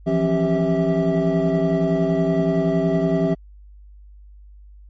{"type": "tone cluster", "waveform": "triangle", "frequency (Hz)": [164.9, 175.6, 270.2, 391.6, 651], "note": ["E3", "F3", "C#4", "G4", "E5"], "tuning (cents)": [1, 10, -44, -2, -22], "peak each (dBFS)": -21, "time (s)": [0.06, 3.35], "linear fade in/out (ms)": 20, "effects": ["added 50 Hz sine -41 dBFS peak until 4.89 s", "MP3 32 kbps"]}